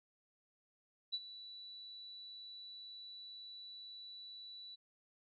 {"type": "tone with ADSR envelope", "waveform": "sine", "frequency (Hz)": 3951, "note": "B7", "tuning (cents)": 0, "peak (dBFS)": -34, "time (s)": [1.12, 4.76], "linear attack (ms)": 21, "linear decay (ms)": 45, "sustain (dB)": -15, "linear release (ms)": 19, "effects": []}